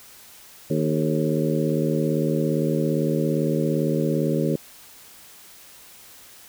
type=harmonic tone with a mistuned harmonic; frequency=77.6 Hz; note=D#2; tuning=4 cents flat; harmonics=2 / 3 / 4 / 5 / 6 / 7; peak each=-24 / -26 / -27 / -28 / -29 / -29 dBFS; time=0.7-4.56 s; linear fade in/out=5 ms; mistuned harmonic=6; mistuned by=-57 cents; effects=white hiss -47 dBFS RMS until 6.48 s